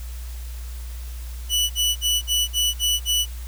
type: tone bursts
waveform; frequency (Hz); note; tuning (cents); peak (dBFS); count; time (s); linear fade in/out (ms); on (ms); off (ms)
sawtooth; 2960; F#7; 0; -15; 7; 1.49-3.26; 50; 210; 50
effects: added 60 Hz sine -30 dBFS peak until 3.47 s + white hiss -45 dBFS RMS until 3.47 s